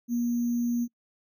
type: tone with sample-and-hold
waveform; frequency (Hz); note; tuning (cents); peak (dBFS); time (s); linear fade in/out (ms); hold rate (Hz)
sine; 238.7; A#3; +41; -24; 0.08-0.88; 50; 6300
effects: noise-tail reverb RT60 0.1 s tail -24 dB re dry

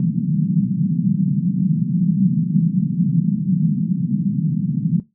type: band-pass noise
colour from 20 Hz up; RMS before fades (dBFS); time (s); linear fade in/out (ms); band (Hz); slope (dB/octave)
white; -18; 0-5; 2; 150 to 200; 48
effects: noise-tail reverb RT60 0.2 s tail -19 dB re dry

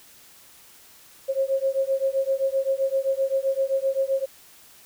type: beating tone pair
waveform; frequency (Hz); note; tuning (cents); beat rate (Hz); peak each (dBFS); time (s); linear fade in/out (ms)
sine; 535 / 542.7; C5 / C#5; +38 / -37; 7.7; -24; 1.28-4.26; 20
effects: white hiss -51 dBFS RMS until 4.85 s

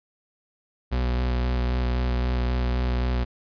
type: tone with vibrato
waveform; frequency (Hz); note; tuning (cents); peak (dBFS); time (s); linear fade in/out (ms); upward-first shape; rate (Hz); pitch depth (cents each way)
40% pulse; 61.74; B1; 0; -21; 0.91-3.25; 20; square; 3.8; 14
effects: resampled to 11025 Hz

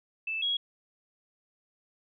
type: tone pair in turn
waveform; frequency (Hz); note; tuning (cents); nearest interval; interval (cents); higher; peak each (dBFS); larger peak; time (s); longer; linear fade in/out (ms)
sine; 2637 / 3314; E7 / G#7; 0 / -4; major third; 396; second; -30 / -26; second; 0.27-0.42 / 0.42-0.57; neither; 5
effects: none

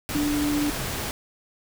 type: tone in noise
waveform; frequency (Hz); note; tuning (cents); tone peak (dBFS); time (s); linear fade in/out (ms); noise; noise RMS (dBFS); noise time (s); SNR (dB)
sine; 293.7; D4; 0; -22; 0.15-0.7; 0; pink; -30; 0.09-1.11; +5
effects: none

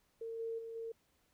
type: tone with level steps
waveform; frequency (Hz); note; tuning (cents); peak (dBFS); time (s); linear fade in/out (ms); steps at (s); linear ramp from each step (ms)
sine; 455.1; A#4; -42; -40 / -37 / -43 / -40; 0.21-0.92; 5; 0.39 / 0.58 / 0.75; 10
effects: pink hiss -75 dBFS RMS until 1.33 s

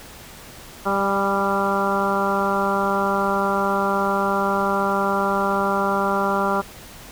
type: harmonic tone with a mistuned harmonic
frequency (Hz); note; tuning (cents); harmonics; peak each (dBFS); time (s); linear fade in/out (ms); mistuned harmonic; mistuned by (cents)
197.2; G3; +11; 1 / 2 / 3 / 4 / 5 / 6 / 7; -26 / -26 / -26 / -26 / -26 / -26 / -26; 0.85-6.62; 20; 4; +17
effects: pink hiss -41 dBFS RMS until 7.11 s

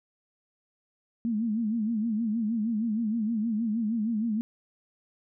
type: tone with vibrato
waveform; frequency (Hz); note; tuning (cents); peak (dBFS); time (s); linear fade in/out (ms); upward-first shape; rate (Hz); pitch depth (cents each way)
sine; 221.9; A3; +15; -25; 1.25-4.41; 0; sine; 6.4; 110
effects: none

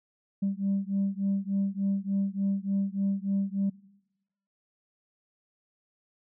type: beating tone pair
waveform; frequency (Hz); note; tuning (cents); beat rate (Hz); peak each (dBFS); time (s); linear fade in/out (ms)
sine; 195.3 / 198.7; G3 / G3; -6 / +24; 3.4; -28 / -28; 0.42-3.7; 10
effects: noise-tail reverb RT60 1.0 s tail -23 dB re dry + tanh soft clip ceiling -21 dBFS

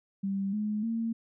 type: tone with pitch steps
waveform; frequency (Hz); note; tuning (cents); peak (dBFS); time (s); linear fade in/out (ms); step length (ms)
sine; 196 / 211.3 / 227.8; G3 / G#3 / A#3; 0 / +30 / -40; -28; 0.23-1.13; 10; 300
effects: none

